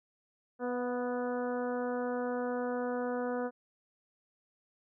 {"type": "harmonic tone with a mistuned harmonic", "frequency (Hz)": 246.9, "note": "B3", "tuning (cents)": 0, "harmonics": [1, 2, 3, 4, 5, 6, 7], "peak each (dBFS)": [-36, -34, -41, -45, -46, -45, -54], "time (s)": [0.59, 3.51], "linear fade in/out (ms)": 50, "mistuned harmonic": 3, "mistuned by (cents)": -21, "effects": []}